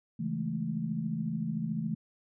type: chord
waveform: sine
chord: A major seventh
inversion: first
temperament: just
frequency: 137.5 / 165 / 206.2 / 220 Hz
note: C#3 / E3 / G#3 / A3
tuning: -14 / +2 / -12 / 0 cents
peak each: -39 / -34 / -40 / -34 dBFS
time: 0.19-1.95 s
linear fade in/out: 10 ms
effects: none